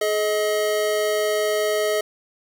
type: tone pair together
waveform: square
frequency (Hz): 425.1 / 630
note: G#4 / D#5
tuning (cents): +40 / +21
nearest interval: perfect fifth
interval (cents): 681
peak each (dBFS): -23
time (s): 0.01-2.01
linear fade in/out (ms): 5
effects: none